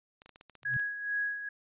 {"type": "clicks", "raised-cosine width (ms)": 0.2, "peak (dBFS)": -34, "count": 10, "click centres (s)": [0.219, 0.26, 0.293, 0.359, 0.411, 0.497, 0.553, 0.632, 0.739, 0.796]}
{"type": "tone with exponential growth", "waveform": "sine", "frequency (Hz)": 128.4, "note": "C3", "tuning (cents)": -32, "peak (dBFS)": -31, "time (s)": [0.62, 0.77], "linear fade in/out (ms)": 5, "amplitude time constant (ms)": 31}
{"type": "tone with tremolo", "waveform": "sine", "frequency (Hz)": 1661.2, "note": "G#6", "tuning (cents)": 0, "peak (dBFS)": -28, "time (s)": [0.65, 1.49], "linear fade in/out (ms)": 5, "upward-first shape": "sine", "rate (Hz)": 2.3, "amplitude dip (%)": 65}
{"effects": ["resampled to 8000 Hz"]}